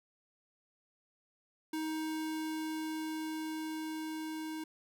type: tone with level ramp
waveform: square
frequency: 314.6 Hz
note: D#4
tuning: 19 cents sharp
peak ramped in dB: -35 to -39 dBFS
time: 1.73-4.64 s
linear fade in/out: 5 ms
effects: none